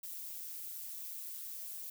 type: noise with amplitude modulation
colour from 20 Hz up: violet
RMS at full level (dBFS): -42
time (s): 0.03-1.9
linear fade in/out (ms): 5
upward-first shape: sine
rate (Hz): 167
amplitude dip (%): 55
effects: none